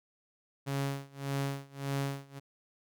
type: tone with tremolo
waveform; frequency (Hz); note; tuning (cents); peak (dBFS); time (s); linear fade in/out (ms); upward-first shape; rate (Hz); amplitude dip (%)
sawtooth; 138.59; C#3; 0; -26; 0.66-2.4; 20; sine; 1.7; 95
effects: none